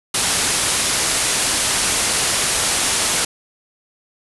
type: low-pass noise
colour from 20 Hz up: white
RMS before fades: -19 dBFS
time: 0.14-3.25 s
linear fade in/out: 5 ms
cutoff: 11000 Hz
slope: 96 dB/octave
effects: none